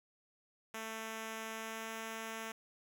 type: tone with pitch glide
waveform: 5% pulse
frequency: 222.1 to 223.4 Hz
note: A3 to A3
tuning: +16 to +27 cents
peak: -30 dBFS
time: 0.74-2.52 s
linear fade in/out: 5 ms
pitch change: +11 cents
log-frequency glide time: 1.52-1.9 s
effects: none